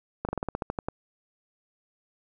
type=slowing click train; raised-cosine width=1 ms; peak=-15 dBFS; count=11; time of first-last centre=0.25-0.885 s; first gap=38 ms; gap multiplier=1.11; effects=none